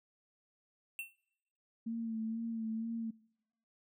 square tone with exponential decay, 2700 Hz, E7, 41 cents sharp, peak -36 dBFS, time 0.99-1.16 s, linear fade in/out 1 ms, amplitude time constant 35 ms
sine tone with vibrato, 225.6 Hz, A3, 44 cents sharp, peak -35 dBFS, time 1.86-3.11 s, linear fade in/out 10 ms, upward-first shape sine, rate 2.1 Hz, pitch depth 34 cents each way
effects noise-tail reverb RT60 0.9 s tail -25 dB re dry

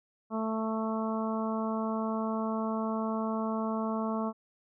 harmonic tone, 221 Hz, A3, 8 cents sharp, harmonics 1 / 2 / 3 / 4 / 5 / 6, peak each -31 / -38 / -37 / -40 / -38 / -44 dBFS, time 0.3-4.33 s, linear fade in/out 50 ms, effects none

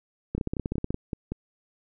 two click trains, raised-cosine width 3 ms, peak -15 / -17 dBFS, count 10 / 6, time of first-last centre 0.35-0.906 / 0.38-1.32 s, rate 16.2 / 5.32 Hz, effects none

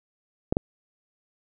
clicks, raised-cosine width 2 ms, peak -8 dBFS, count 2, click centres 0.525 / 0.569 s, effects none

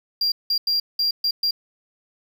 triangle tone bursts at uneven times, 4766 Hz, D8, 25 cents sharp, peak -17 dBFS, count 6, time 0.21-0.32 / 0.5-0.58 / 0.67-0.8 / 0.99-1.11 / 1.24-1.31 / 1.43-1.51 s, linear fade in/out 5 ms, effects 8-bit

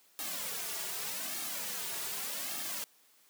white noise with flanger, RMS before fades -38 dBFS, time 0.19-2.84 s, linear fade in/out 0 ms, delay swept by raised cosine 2 to 3.9 ms, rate 0.84 Hz, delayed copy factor -0.8, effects white hiss -65 dBFS RMS until 3.29 s + high-pass 200 Hz 12 dB/octave

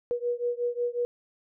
sine beating tone pair, 480.3 / 485.8 Hz, B4 / B4, -48 / -29 cents, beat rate 5.5 Hz, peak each -29 / -30 dBFS, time 0.11-1.05 s, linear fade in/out 0 ms, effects none

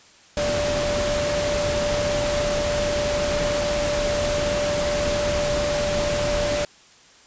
sine tone in noise, 587.3 Hz, D5, in tune, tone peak -22 dBFS, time 0.37-6.65 s, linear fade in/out 2 ms, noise pink, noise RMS -26 dBFS, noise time 0.37-6.65 s, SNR +1 dB, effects white hiss -51 dBFS RMS until 7.26 s + resampled to 16000 Hz

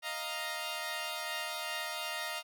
10% pulse chord, Eb suspended second, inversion none, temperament equal, 622.3 / 698.5 / 932.3 Hz, Eb5 / F5 / Bb5, 0 / 0 / 0 cents, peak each -32 dBFS, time 0.02-2.43 s, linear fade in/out 50 ms, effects none

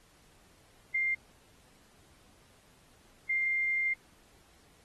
sine tone pair in turn, 2100 / 2100 Hz, C7 / C7, +6 / +6 cents, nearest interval unison, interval 0 cents, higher neither, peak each -27 dBFS, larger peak neither, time 0.94-1.15 / 3.29-3.94 s, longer second, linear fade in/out 10 ms, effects pink hiss -63 dBFS RMS until 4.84 s + AAC 32 kbps

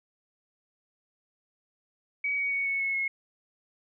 sine tone with pitch steps, 2267 / 2247 / 2228 / 2209 / 2190 / 2171 Hz, C#7 / C#7 / C#7 / C#7 / C#7 / C#7, +38 / +23 / +8 / -7 / -22 / -37 cents, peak -26 dBFS, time 2.24-3.08 s, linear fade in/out 5 ms, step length 140 ms, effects none

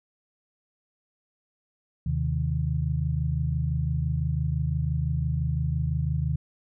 sine tone cluster, 77.7 / 130.1 / 156 Hz, D#2 / C3 / D#3, -2 / -9 / +5 cents, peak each -28 dBFS, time 2.06-6.36 s, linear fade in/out 5 ms, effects none

